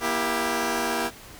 10% pulse chord, E diminished, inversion second, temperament just, 237.3 / 329.6 / 395.6 Hz, Bb3 / E4 / G4, +31 / 0 / +16 cents, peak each -20 dBFS, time 0-1.11 s, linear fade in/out 50 ms, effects pink hiss -45 dBFS RMS until 1.39 s

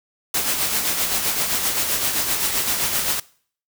white noise with tremolo, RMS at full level -20 dBFS, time 0.34-3.2 s, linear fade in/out 5 ms, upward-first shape sine, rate 7.7 Hz, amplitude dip 45%, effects noise-tail reverb RT60 0.5 s tail -21 dB re dry

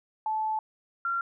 sine tone pair in turn, 870 / 1375.1 Hz, A5 / F6, -20 / -27 cents, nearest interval minor sixth, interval 793 cents, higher second, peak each -26 dBFS, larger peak neither, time 0.26-0.59 / 1.05-1.21 s, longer first, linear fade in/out 2 ms, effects none

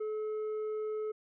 triangle tone with tanh clipping, 430 Hz, A4, 40 cents flat, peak -34 dBFS, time 0-1.12 s, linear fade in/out 10 ms, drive 9 dB, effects none

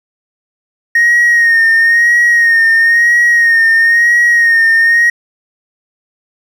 triangle tone with vibrato, 1861 Hz, A#6, 3 cents flat, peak -3 dBFS, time 0.95-5.1 s, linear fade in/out 5 ms, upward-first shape sine, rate 1 Hz, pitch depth 41 cents each way, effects tanh soft clip ceiling -1 dBFS

